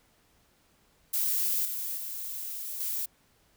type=noise with level steps; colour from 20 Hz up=violet; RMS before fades=-28 / -34 / -37 / -32 dBFS; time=1.13-3.06 s; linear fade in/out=10 ms; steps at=1.65 / 1.97 / 2.8 s; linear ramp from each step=5 ms; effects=pink hiss -66 dBFS RMS until 3.56 s